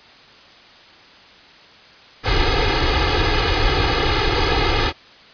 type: noise with comb filter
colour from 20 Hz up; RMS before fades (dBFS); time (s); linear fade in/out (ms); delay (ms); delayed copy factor
pink; -17; 2.23-4.93; 50; 2.4; +1
effects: white hiss -45 dBFS RMS until 5.33 s + resampled to 11025 Hz